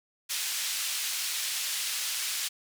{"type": "band-pass noise", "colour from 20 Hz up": "pink", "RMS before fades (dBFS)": -32, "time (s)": [0.29, 2.49], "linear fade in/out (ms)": 20, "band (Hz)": [2900, 13000], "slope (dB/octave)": 12, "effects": []}